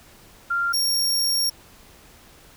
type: tone pair in turn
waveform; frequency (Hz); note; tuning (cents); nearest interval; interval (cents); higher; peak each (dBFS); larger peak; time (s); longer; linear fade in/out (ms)
sine / sawtooth; 1389 / 5556; F6 / F8; -10 / -10; 2 octaves; 2400; second; -20 / -17; second; 0.5-0.73 / 0.73-1.5; second; 10
effects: pink hiss -50 dBFS RMS until 2.56 s